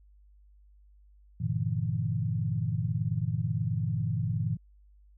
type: chord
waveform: sine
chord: E half-diminished seventh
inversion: first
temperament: equal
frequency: 98 / 116.54 / 146.83 / 164.81 Hz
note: G2 / Bb2 / D3 / E3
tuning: 0 / 0 / 0 / 0 cents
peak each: -34 / -30 / -34 / -33 dBFS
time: 1.4-4.57 s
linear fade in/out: 10 ms
effects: added 50 Hz sine -55 dBFS peak until 5.17 s